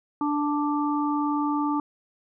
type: harmonic tone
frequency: 293.7 Hz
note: D4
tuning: in tune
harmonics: 1 / 3 / 4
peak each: -24 / -29 / -30 dBFS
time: 0.21-1.8 s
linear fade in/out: 2 ms
effects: none